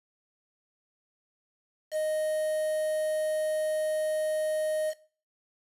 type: tone with quantisation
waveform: triangle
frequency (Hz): 620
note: D#5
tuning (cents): -6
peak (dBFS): -24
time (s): 1.91-4.94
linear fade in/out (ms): 50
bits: 7
effects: noise-tail reverb RT60 0.4 s tail -19 dB re dry + resampled to 32000 Hz